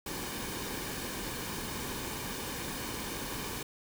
pink noise with comb filter, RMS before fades -38 dBFS, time 0.06-3.63 s, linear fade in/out 5 ms, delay 1.5 ms, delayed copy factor -0.5, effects none

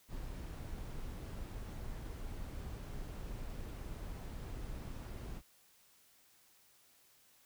brown noise, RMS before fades -44 dBFS, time 0.08-5.42 s, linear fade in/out 50 ms, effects white hiss -67 dBFS RMS until 7.45 s

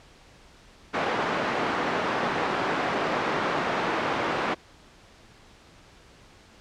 white band-pass noise, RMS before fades -27 dBFS, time 0.93-4.55 s, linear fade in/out 20 ms, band 180 to 1300 Hz, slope 12 dB/octave, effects pink hiss -53 dBFS RMS until 6.6 s + low-pass 6000 Hz 12 dB/octave

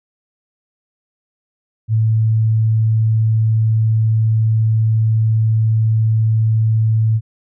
sine tone, 110.7 Hz, A2, 11 cents sharp, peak -11 dBFS, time 1.88-7.21 s, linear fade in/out 50 ms, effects none

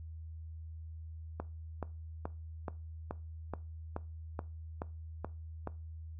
click train, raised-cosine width 1 ms, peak -23 dBFS, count 11, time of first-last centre 1.4-5.674 s, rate 2.34 Hz, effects noise-tail reverb RT60 0.3 s tail -19 dB re dry + added 80 Hz sine -43 dBFS peak until 6.19 s

